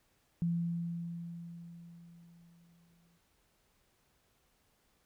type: tone with exponential decay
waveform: sine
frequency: 170 Hz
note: F3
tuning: 46 cents flat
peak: -28 dBFS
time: 0.42-3.18 s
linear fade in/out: 0 ms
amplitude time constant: 600 ms
effects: pink hiss -73 dBFS RMS until 5.05 s